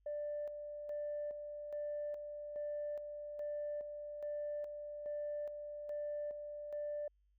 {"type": "tone with tremolo", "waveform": "sine", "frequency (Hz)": 590, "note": "D5", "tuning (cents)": 8, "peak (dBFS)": -37, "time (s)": [0.06, 7.08], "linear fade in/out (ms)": 5, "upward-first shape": "square", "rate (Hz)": 1.2, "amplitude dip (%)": 50, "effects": ["tanh soft clip ceiling -34 dBFS", "added 50 Hz sine -70 dBFS peak until 7.38 s"]}